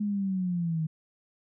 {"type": "linear sweep", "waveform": "sine", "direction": "down", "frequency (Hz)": [210.1, 155.56], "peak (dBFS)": -26, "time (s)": [0, 0.87], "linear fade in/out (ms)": 10, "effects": []}